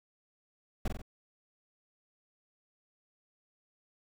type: noise with echo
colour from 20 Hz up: brown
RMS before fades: -30 dBFS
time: 0.85-0.88 s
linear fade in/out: 5 ms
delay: 46 ms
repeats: 3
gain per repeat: -4 dB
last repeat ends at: 1.018 s
effects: none